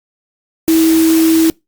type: tone in noise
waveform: sine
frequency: 323.8 Hz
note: E4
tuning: 31 cents flat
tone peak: -7 dBFS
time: 0.68-1.5 s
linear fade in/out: 0 ms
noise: white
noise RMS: -21 dBFS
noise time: 0.68-1.5 s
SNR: +11 dB
effects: noise-tail reverb RT60 0.2 s tail -25 dB re dry + Opus 48 kbps